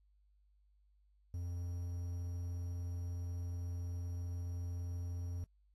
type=tone with quantisation; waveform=triangle; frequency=87.31 Hz; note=F2; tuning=in tune; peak=-36 dBFS; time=1.34-5.44 s; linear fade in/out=0 ms; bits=11; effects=added 50 Hz sine -67 dBFS peak until 5.74 s + AAC 32 kbps